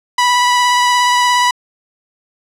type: tone with vibrato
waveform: sawtooth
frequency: 983 Hz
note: B5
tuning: 8 cents flat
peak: -6 dBFS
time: 0.18-1.51 s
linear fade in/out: 5 ms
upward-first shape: sine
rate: 17 Hz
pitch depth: 13 cents each way
effects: low-pass 8000 Hz 12 dB/octave